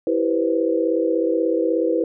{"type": "chord", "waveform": "sine", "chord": "C major seventh", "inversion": "first", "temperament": "equal with one note detuned", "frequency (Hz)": [329.6, 392, 486.8, 523.3], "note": ["E4", "G4", "B4", "C5"], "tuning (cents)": [0, 0, -25, 0], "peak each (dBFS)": [-21, -26, -21, -25], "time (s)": [0.07, 2.04], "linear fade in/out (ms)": 2, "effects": []}